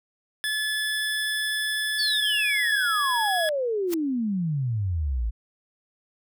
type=tone with pitch glide; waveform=25% pulse; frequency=1724 to 1681.7 Hz; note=A6 to G#6; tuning=-36 to +21 cents; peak=-21 dBFS; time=0.44-3.49 s; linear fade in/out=0 ms; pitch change=-43 cents; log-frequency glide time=2.04-2.85 s
type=exponential sweep; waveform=sine; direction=down; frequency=4699 to 52.3 Hz; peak=-23 dBFS; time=1.98-5.31 s; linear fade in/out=20 ms
type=noise with exponential growth; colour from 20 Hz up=white; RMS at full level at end=-28 dBFS; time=3.87-3.94 s; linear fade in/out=2 ms; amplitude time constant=15 ms
effects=none